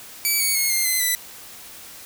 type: tone with pitch steps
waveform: 5% pulse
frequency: 2300 / 2235 / 2171 / 2109 / 2049 / 1990.7 Hz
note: D7 / C#7 / C#7 / C7 / C7 / B6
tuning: -37 / +14 / -37 / +13 / -37 / +13 cents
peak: -9 dBFS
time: 0.25-1.15 s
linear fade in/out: 0 ms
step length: 150 ms
effects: white hiss -41 dBFS RMS until 2.05 s